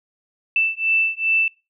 sine beating tone pair, 2653 / 2655.5 Hz, E7 / E7, +10 / +12 cents, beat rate 2.5 Hz, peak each -20 dBFS, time 0.56-1.48 s, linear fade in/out 2 ms, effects noise-tail reverb RT60 0.3 s tail -25 dB re dry

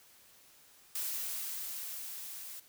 blue noise with level ramp, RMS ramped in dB -36 to -46 dBFS, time 0.95-2.6 s, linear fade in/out 5 ms, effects white hiss -61 dBFS RMS until 2.68 s

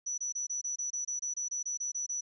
sine tone bursts, 5920 Hz, F#8, in tune, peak -32 dBFS, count 15, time 0.06-2.21 s, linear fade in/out 10 ms, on 120 ms, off 25 ms, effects none

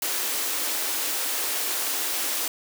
white high-pass noise, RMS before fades -27 dBFS, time 0.02-2.48 s, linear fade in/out 2 ms, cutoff 260 Hz, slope 96 dB/octave, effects none

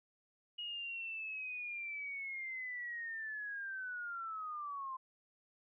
sine linear sweep, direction down, 2892 to 1036 Hz, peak -40 dBFS, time 0.58-4.97 s, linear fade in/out 10 ms, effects none

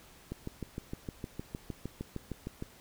click train, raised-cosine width 3 ms, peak -24 dBFS, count 16, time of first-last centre 0.32-2.624 s, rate 6.51 Hz, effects pink hiss -57 dBFS RMS until 2.8 s

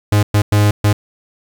45% pulse tone bursts at uneven times, 103.8 Hz, G#2, in tune, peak -9 dBFS, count 4, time 0.12-0.23 / 0.34-0.42 / 0.52-0.71 / 0.84-0.93 s, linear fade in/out 5 ms, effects 8-bit

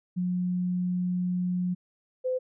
sine tone pair in turn, 180 / 510.9 Hz, F#3 / C5, -47 / -41 cents, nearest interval octave + tritone, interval 1806 cents, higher second, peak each -25 dBFS, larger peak neither, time 0.16-1.75 / 2.24-2.39 s, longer first, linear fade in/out 20 ms, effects none

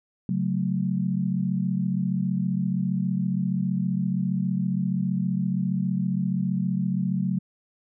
sine chord, F# minor, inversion second, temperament equal, 138.59 / 185 / 220 Hz, C#3 / F#3 / A3, 0 / 0 / 0 cents, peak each -29 / -24 / -30 dBFS, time 0.29-7.39 s, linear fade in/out 2 ms, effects none

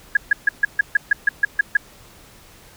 sine tone bursts, 1666 Hz, G#6, 5 cents sharp, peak -10 dBFS, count 11, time 0.15-1.77 s, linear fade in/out 5 ms, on 20 ms, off 140 ms, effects pink hiss -47 dBFS RMS until 2.76 s

